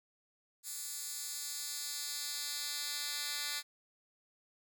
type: tone with high-pass filter sweep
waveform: 10% pulse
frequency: 292.4 Hz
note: D4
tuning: 7 cents flat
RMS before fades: -40 dBFS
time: 0.63-3.63 s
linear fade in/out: 50 ms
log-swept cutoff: 7700 to 3000 Hz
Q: 1.1
effects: none